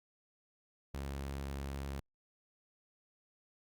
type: tone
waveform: sawtooth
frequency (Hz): 68.9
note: C#2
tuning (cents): -10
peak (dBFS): -35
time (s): 0.94-2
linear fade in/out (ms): 5
effects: Opus 48 kbps